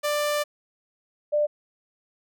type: tone pair in turn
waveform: sawtooth / sine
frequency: 591 / 594.3 Hz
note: D5 / D5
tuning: +11 / +20 cents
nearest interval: unison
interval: 9 cents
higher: second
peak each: -19 dBFS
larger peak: neither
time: 0.03-0.44 / 1.32-1.47 s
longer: first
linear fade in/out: 20 ms
effects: none